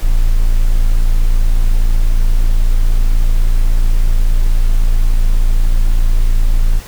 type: tone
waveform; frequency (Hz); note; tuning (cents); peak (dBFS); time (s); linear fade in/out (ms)
triangle; 28.18; A0; +42; -5; 0.02-6.8; 20
effects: pink hiss -34 dBFS RMS until 6.87 s